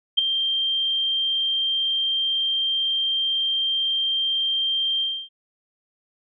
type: tone with ADSR envelope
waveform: sine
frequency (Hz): 3169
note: G7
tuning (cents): +18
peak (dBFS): -11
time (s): 0.17-5.29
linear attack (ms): 16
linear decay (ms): 9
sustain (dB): -9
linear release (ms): 280
effects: none